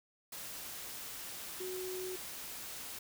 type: tone in noise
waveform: sine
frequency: 370 Hz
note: F#4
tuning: in tune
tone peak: -39 dBFS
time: 1.6-2.16 s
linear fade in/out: 5 ms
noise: white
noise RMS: -45 dBFS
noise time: 0.32-2.99 s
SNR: +3 dB
effects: none